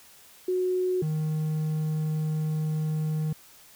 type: tone pair in turn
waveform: sine / triangle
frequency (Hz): 366.9 / 155.29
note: F#4 / D#3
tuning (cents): -15 / -3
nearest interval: octave + minor third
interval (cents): 1488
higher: first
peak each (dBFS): -23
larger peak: neither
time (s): 0.48-1.02 / 1.02-3.33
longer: second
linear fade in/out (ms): 5
effects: white hiss -53 dBFS RMS until 3.75 s